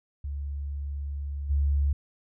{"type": "tone with level steps", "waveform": "sine", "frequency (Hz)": 71, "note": "C#2", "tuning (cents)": 42, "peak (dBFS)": [-30, -21], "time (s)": [0.24, 1.93], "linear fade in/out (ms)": 5, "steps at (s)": 1.49, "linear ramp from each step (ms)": 20, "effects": []}